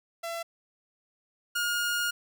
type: tone pair in turn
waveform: sawtooth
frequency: 673 / 1426 Hz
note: E5 / F6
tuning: +36 / +36 cents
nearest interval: octave + minor second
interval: 1300 cents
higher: second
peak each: -29 / -23 dBFS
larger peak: second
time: 0.23-0.43 / 1.55-2.11 s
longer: second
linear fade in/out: 10 ms
effects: none